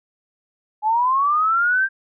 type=linear sweep; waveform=sine; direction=up; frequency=836 to 1594 Hz; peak=-15 dBFS; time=0.82-1.89 s; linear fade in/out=50 ms; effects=none